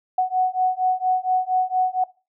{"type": "beating tone pair", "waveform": "sine", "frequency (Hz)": [739, 743.3], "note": ["F#5", "F#5"], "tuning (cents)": [-2, 8], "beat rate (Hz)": 4.3, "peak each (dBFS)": -21, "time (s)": [0.18, 2.04], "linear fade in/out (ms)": 5, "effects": ["noise-tail reverb RT60 0.3 s tail -20 dB re dry"]}